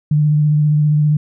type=tone with vibrato; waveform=sine; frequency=150 Hz; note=D3; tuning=37 cents sharp; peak=-10 dBFS; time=0.11-1.17 s; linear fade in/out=5 ms; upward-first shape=sine; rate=15 Hz; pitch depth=21 cents each way; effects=none